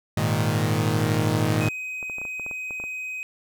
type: chord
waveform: sawtooth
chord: Ab suspended second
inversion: none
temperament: equal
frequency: 103.83 / 116.54 / 155.56 Hz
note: Ab2 / Bb2 / Eb3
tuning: 0 / 0 / 0 cents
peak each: -21 dBFS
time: 0.17-1.69 s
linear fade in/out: 5 ms
type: tone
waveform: triangle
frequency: 2517 Hz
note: D#7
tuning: 19 cents sharp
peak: -28 dBFS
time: 1.61-3.23 s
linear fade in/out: 0 ms
type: clicks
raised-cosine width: 1 ms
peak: -26 dBFS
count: 11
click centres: 2.028 / 2.098 / 2.184 / 2.216 / 2.252 / 2.397 / 2.464 / 2.512 / 2.708 / 2.8 / 2.839 s
effects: none